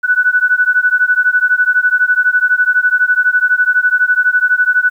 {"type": "beating tone pair", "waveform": "sine", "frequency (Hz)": [1480, 1492], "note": ["F#6", "F#6"], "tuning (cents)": [0, 14], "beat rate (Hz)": 12, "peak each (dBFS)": -12, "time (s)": [0.03, 4.9], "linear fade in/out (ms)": 20, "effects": ["8-bit"]}